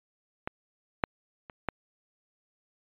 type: clicks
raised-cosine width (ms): 0.5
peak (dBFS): -17 / -8 / -28 / -13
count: 4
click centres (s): 0.475 / 1.038 / 1.498 / 1.687
effects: resampled to 8000 Hz